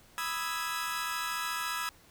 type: chord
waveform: sawtooth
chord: E major seventh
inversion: second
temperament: equal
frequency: 987.8 / 1244.5 / 1318.5 / 1661.2 Hz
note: B5 / D#6 / E6 / G#6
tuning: 0 / 0 / 0 / 0 cents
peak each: -35 / -36 / -33 / -34 dBFS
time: 0.18-1.89 s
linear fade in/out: 0 ms
effects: pink hiss -59 dBFS RMS until 2.1 s